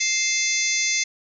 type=harmonic tone with a mistuned harmonic; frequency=698.5 Hz; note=F5; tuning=in tune; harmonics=3 / 4 / 5 / 6 / 7 / 8 / 9 / 10; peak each=-24 / -33 / -32 / -32 / -30 / -31 / -24 / -34 dBFS; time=0-1.04 s; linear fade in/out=10 ms; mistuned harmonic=4; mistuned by=-110 cents; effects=none